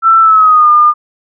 sine tone with pitch glide, 1334 to 1209.2 Hz, E6 to D#6, +20 to -50 cents, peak -3 dBFS, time 0.02-0.94 s, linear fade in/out 50 ms, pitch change -170 cents, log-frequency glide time 0.2-0.69 s, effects none

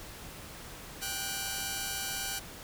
5% pulse tone pair together, 784 / 1458.8 Hz, G5 / F#6, 0 / -25 cents, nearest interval major seventh, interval 1075 cents, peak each -25 dBFS, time 1.01-2.4 s, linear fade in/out 20 ms, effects pink hiss -46 dBFS RMS until 2.63 s

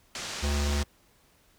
white low-pass noise, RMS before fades -37 dBFS, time 0.15-0.83 s, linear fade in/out 2 ms, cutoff 6900 Hz, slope 24 dB/octave
square tone, 72.2 Hz, D2, 29 cents flat, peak -26 dBFS, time 0.42-0.84 s, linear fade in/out 20 ms
effects pink hiss -63 dBFS RMS until 1.58 s

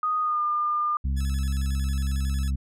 sine tone with pitch glide, 1242 to 1204.6 Hz, D#6 to D6, -3 to +44 cents, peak -22 dBFS, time 0.03-0.97 s, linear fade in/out 2 ms, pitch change -53 cents, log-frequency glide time 0.21-0.42 s
harmonic tone, 67.5 Hz, C#2, 45 cents flat, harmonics 1 / 2 / 3 / 4, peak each -23 / -34 / -37 / -45 dBFS, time 1.04-2.56 s, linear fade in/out 10 ms
5% pulse tone with vibrato, 1494 Hz, F#6, 16 cents sharp, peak -28 dBFS, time 1.16-2.51 s, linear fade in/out 20 ms, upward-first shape square, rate 11 Hz, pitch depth 230 cents each way
effects low-pass 10000 Hz 12 dB/octave

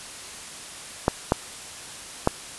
clicks, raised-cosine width 1 ms, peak -3 dBFS, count 3, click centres 1.081 / 1.321 / 2.274 s, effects white hiss -39 dBFS RMS until 2.58 s + resampled to 24000 Hz

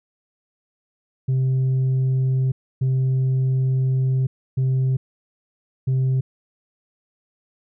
sine tone bursts at uneven times, 130.81 Hz, C3, in tune, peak -14 dBFS, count 4, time 1.28-2.52 / 2.81-4.27 / 4.57-4.97 / 5.87-6.21 s, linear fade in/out 10 ms, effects tanh soft clip ceiling -16 dBFS

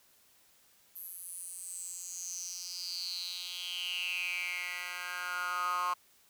10% pulse tone with high-pass filter sweep, 178.7 Hz, F3, 40 cents sharp, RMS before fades -38 dBFS, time 0.95-5.94 s, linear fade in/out 10 ms, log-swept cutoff 12000 to 1100 Hz, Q 8.1, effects white hiss -65 dBFS RMS until 6.29 s

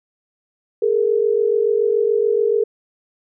sine tone pair together, 415.3 / 462.3 Hz, G#4 / A#4, 0 / -14 cents, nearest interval major second, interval 186 cents, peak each -17 dBFS, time 0.82-2.64 s, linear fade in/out 5 ms, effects none

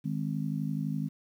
harmonic tone, 51.91 Hz, G#1, in tune, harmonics 3 / 4 / 5, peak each -32 / -34 / -36 dBFS, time 0.04-1.09 s, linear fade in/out 20 ms, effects 10-bit

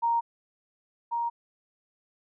sine tone pair in turn, 932.3 / 938.2 Hz, A#5 / A#5, 0 / +11 cents, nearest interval unison, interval 11 cents, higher second, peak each -22 / -26 dBFS, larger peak first, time 0.02-0.21 / 1.11-1.3 s, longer neither, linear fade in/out 20 ms, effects none

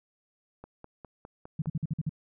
click train, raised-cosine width 1 ms, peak -30 dBFS, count 6, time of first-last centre 0.64-1.658 s, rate 4.91 Hz
sine tone bursts, 155.56 Hz, D#3, in tune, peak -26 dBFS, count 7, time 1.59-2.094 s, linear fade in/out 5 ms, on 30 ms, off 49 ms
effects none

